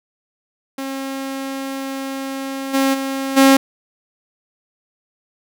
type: tone with level steps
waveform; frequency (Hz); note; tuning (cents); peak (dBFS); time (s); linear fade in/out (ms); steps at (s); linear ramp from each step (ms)
sawtooth; 270.1; C#4; -45; -20 / -10 / -17 / -4; 0.78-3.57; 5; 2.73 / 2.93 / 3.36; 20
effects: none